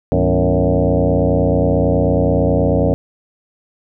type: tone with frequency modulation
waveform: sine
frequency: 194.9 Hz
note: G3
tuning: 10 cents flat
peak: -11 dBFS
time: 0.12-2.94 s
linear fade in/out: 0 ms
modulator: 89.3 Hz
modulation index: 5
effects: none